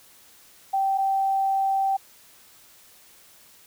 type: tone pair in turn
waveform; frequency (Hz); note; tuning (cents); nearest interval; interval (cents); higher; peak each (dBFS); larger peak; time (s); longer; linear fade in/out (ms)
sine; 778 / 778; G5 / G5; -13 / -13; unison; 0; neither; -20; neither; 0.73-0.98 / 0.98-1.97; second; 10
effects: white hiss -53 dBFS RMS until 3.66 s